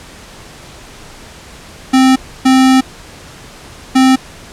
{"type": "tone bursts at uneven times", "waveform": "square", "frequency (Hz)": 261.6, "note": "C4", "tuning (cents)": 0, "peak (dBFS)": -6, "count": 3, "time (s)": [[1.93, 2.16], [2.45, 2.81], [3.95, 4.16]], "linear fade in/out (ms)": 10, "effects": ["pink hiss -35 dBFS RMS until 4.52 s", "low-pass 9000 Hz 12 dB/octave"]}